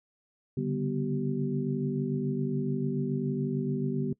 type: tone cluster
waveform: sine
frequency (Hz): 137.9 / 144.9 / 193.2 / 244.2 / 385.1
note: C#3 / D3 / G3 / B3 / G4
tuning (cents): -9 / -23 / -25 / -19 / -31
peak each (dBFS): -39 / -31 / -35 / -32 / -35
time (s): 0.57-4.13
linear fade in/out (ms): 5
effects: noise-tail reverb RT60 0.1 s tail -21 dB re dry